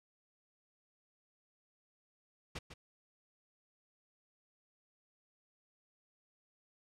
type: noise with echo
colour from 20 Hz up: pink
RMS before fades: -41 dBFS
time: 2.55-2.59 s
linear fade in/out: 10 ms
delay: 150 ms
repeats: 1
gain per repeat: -9 dB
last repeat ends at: 2.74 s
effects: low-pass 6000 Hz 12 dB/octave